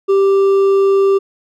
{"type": "tone with hard clipping", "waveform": "triangle", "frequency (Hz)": 392, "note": "G4", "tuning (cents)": 0, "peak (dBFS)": -10, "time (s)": [0.08, 1.19], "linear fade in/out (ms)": 20, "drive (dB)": 8, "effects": []}